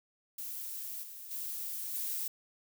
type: noise with level steps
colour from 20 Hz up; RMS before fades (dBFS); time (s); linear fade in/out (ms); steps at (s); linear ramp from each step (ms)
violet; -41 / -47 / -39 / -36; 0.38-2.28; 5; 1.02 / 1.3 / 1.93; 20
effects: none